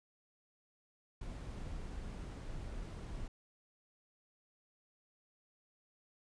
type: noise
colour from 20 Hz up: brown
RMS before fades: -44 dBFS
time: 1.21-3.28 s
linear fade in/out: 5 ms
effects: resampled to 22050 Hz